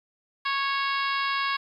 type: harmonic tone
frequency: 552 Hz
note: C#5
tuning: 7 cents flat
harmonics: 2 / 3 / 4 / 5 / 6 / 7 / 8 / 9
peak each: -27 / -31 / -33 / -35 / -37 / -38 / -39 / -40 dBFS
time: 0.45-1.57 s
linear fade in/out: 10 ms
effects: 10-bit